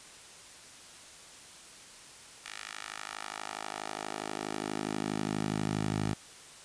10% pulse tone with high-pass filter sweep, 52.3 Hz, G#1, 13 cents sharp, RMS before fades -36 dBFS, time 2.44-6.14 s, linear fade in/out 10 ms, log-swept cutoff 2000 to 100 Hz, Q 1.1, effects white hiss -51 dBFS RMS until 6.64 s + resampled to 22050 Hz

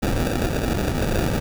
pink noise with sample-and-hold, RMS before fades -22 dBFS, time 0.02-1.4 s, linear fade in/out 10 ms, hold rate 1050 Hz, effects none

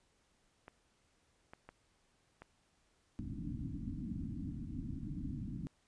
clicks, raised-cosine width 0.5 ms, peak -35 dBFS, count 4, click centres 0.681 / 1.535 / 1.69 / 2.42 s
white low-pass noise, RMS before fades -42 dBFS, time 3.19-5.67 s, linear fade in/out 0 ms, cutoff 300 Hz, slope 96 dB/octave
effects pink hiss -74 dBFS RMS until 5.87 s + resampled to 22050 Hz

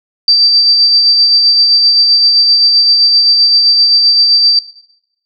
sine tone with tremolo, 4665 Hz, D8, 12 cents flat, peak -3 dBFS, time 0.28-4.59 s, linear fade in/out 2 ms, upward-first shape sine, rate 7.7 Hz, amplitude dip 30%, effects noise-tail reverb RT60 0.8 s tail -17 dB re dry

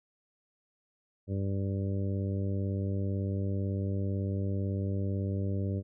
harmonic tone, 98 Hz, G2, in tune, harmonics 1 / 2 / 3 / 4 / 5 / 6, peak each -30 / -36 / -40 / -42 / -44 / -46 dBFS, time 1.27-5.83 s, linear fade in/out 50 ms, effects none

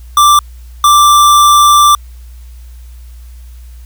square tone bursts at uneven times, 1176 Hz, D6, 2 cents sharp, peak -4 dBFS, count 2, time 0.17-0.39 / 0.84-1.95 s, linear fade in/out 2 ms, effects added 60 Hz sine -29 dBFS peak until 3.85 s + white hiss -48 dBFS RMS until 3.85 s

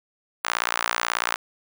sawtooth tone with high-pass filter, 58.27 Hz, A#1, in tune, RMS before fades -26 dBFS, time 0.44-1.36 s, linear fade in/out 5 ms, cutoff 1200 Hz, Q 1.6, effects none

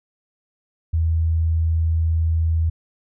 sine tone, 81.4 Hz, E2, 21 cents flat, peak -16 dBFS, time 0.93-2.7 s, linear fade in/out 10 ms, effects none

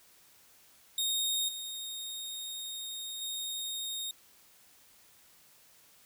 sawtooth tone with level steps, 3711 Hz, A#7, 9 cents flat, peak -26 / -35 / -32 dBFS, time 0.98-4.11 s, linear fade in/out 2 ms, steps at 1.48 / 3.21 s, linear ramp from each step 10 ms, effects white hiss -61 dBFS RMS until 6.05 s

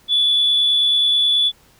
sine tone with amplitude modulation, 3446 Hz, A7, 37 cents flat, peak -11 dBFS, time 0.08-1.52 s, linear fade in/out 50 ms, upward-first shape sine, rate 69.3 Hz, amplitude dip 25%, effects tanh soft clip ceiling -8 dBFS + pink hiss -53 dBFS RMS until 1.79 s

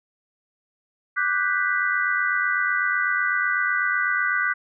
sine chord, G major seventh, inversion second, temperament equal, 1174.7 / 1480 / 1568 / 1975.5 Hz, D6 / F#6 / G6 / B6, 0 / 0 / 0 / 0 cents, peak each -28 / -23 / -27 / -26 dBFS, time 1.16-4.54 s, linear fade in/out 20 ms, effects none

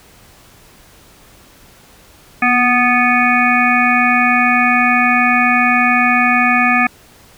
harmonic tone with a mistuned harmonic, 246.9 Hz, B3, in tune, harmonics 1 / 3 / 5 / 7 / 9 / 10, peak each -17 / -17 / -17 / -17 / -17 / -17 dBFS, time 2.42-6.87 s, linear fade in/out 5 ms, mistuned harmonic 1, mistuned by -33 cents, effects pink hiss -45 dBFS RMS until 7.37 s

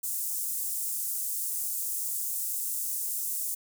pink high-pass noise, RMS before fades -32 dBFS, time 0.03-3.55 s, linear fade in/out 10 ms, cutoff 8100 Hz, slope 24 dB/octave, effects none

